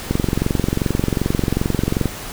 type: click train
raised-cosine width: 3 ms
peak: -4 dBFS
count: 45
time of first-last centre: 0.11-2.057 s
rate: 22.6 Hz
effects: pink hiss -31 dBFS RMS until 2.32 s